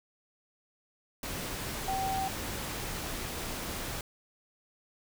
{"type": "tone in noise", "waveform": "sine", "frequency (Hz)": 770, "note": "G5", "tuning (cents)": -31, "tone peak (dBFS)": -30, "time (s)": [1.88, 2.28], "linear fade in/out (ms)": 2, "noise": "pink", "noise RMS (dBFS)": -37, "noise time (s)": [1.23, 4.01], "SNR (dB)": 4, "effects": []}